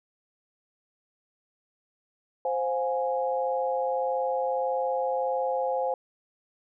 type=chord; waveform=sine; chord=F minor; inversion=second; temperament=equal with one note detuned; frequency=523.3 / 709 / 830.6 Hz; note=C5 / F5 / Ab5; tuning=0 / +26 / 0 cents; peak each=-27 / -32 / -30 dBFS; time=2.45-5.94 s; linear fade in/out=2 ms; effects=none